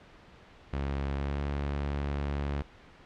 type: tone with pitch glide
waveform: sawtooth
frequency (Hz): 69.3 to 71.12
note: C#2 to C#2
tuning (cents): 0 to +45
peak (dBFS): -26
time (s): 0.73-2.62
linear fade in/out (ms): 0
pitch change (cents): +45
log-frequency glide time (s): 1.14-1.39
effects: pink hiss -54 dBFS RMS until 3.05 s + low-pass 3000 Hz 12 dB/octave